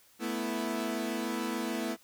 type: chord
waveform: sawtooth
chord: A suspended second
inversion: none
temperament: equal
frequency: 220 / 246.9 / 329.6 Hz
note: A3 / B3 / E4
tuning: 0 / 0 / 0 cents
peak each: -32 dBFS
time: 0.19-1.97 s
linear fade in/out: 50 ms
effects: white hiss -62 dBFS RMS until 2.03 s